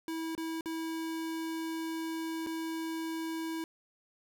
square tone with dropouts, 324.8 Hz, E4, 26 cents flat, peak -35 dBFS, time 0.08-3.64 s, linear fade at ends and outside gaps 1 ms, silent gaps 0.351-0.378 / 0.609-0.658 / 2.464-2.469 s, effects none

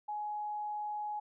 sine tone, 839 Hz, G#5, 17 cents sharp, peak -35 dBFS, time 0.08-1.2 s, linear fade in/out 10 ms, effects none

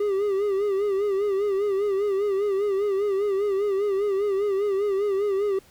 triangle tone with vibrato, 400 Hz, G4, 35 cents sharp, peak -19 dBFS, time 0-5.59 s, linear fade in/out 5 ms, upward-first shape sine, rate 5 Hz, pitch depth 76 cents each way, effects pink hiss -55 dBFS RMS until 5.7 s

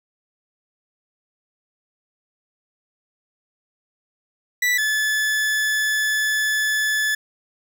40% pulse tone pair in turn, 1968 / 1728.5 Hz, B6 / A6, -7 / -31 cents, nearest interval major second, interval 224 cents, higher first, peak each -16 / -18 dBFS, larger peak first, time 4.62-4.78 / 4.78-7.15 s, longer second, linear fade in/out 5 ms, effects none

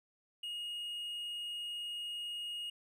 triangle tone, 2869 Hz, F7, 46 cents sharp, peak -37 dBFS, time 0.43-2.7 s, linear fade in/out 5 ms, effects none

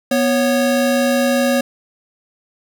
square tone pair together, 245 / 552 Hz, B3 / C#5, -14 / -7 cents, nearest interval octave + major second, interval 1407 cents, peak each -17 dBFS, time 0.11-1.61 s, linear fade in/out 5 ms, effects none

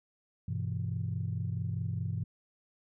sine chord, E minor, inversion first, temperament just, 98.89 / 123.61 / 164.81 Hz, G2 / B2 / E3, +16 / +2 / 0 cents, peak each -34 / -35 / -37 dBFS, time 0.48-2.24 s, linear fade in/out 5 ms, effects tanh soft clip ceiling -23 dBFS

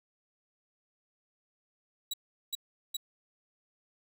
sawtooth tone bursts, 3884 Hz, B7, 30 cents flat, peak -29 dBFS, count 3, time 2.11-2.968 s, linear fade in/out 5 ms, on 26 ms, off 390 ms, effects 10-bit

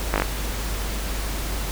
slowing click train, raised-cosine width 0.5 ms, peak -5 dBFS, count 5, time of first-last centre 0.14-0.221 s, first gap 19 ms, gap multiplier 1.04, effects added 50 Hz sine -26 dBFS peak until 1.71 s + pink hiss -31 dBFS RMS until 1.71 s

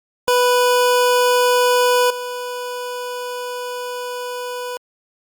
25% pulse tone with level steps, 493.9 Hz, B4, in tune, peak -9 / -21 dBFS, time 0.28-4.77 s, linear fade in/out 0 ms, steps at 2.1 s, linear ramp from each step 5 ms, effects Opus 48 kbps

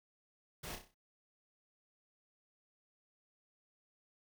pink noise with echo, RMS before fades -45 dBFS, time 0.63-0.76 s, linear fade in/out 10 ms, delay 31 ms, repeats 6, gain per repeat -6 dB, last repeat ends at 0.946 s, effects none

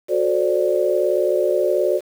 sine chord, D dominant seventh, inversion first, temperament just, 367.1 / 440.5 / 528.6 / 587.3 Hz, F#4 / A4 / C5 / D5, -14 / +2 / +18 / 0 cents, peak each -20 / -24 / -22 / -20 dBFS, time 0.08-2.01 s, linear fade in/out 50 ms, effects 7-bit

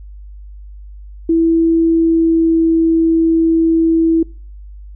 sine tone with pitch glide, 329.6 to 327.5 Hz, E4 to E4, 0 to -11 cents, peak -9 dBFS, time 1.29-4.23 s, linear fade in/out 5 ms, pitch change -11 cents, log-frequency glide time 1.83-2.62 s, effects noise-tail reverb RT60 0.4 s tail -25 dB re dry + added 50 Hz sine -31 dBFS peak until 4.95 s

